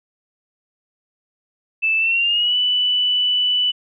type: tone with pitch glide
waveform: sine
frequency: 2637 to 2977 Hz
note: E7 to F#7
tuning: 0 to +10 cents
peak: -15 dBFS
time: 1.82-3.72 s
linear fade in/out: 20 ms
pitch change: +210 cents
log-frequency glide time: 1.98-2.56 s
effects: none